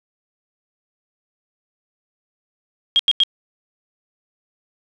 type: tone bursts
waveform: sine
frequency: 3247 Hz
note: G#7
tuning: 40 cents flat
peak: -11 dBFS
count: 3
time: 2.96-3.235 s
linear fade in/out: 0 ms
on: 33 ms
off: 88 ms
effects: resampled to 22050 Hz + 7-bit